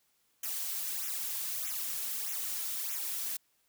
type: noise with flanger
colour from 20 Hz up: blue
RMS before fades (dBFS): -36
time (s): 0.43-3.37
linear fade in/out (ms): 5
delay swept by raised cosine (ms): 0.21 to 3.31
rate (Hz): 1.6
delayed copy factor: -0.85
effects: white hiss -73 dBFS RMS until 3.68 s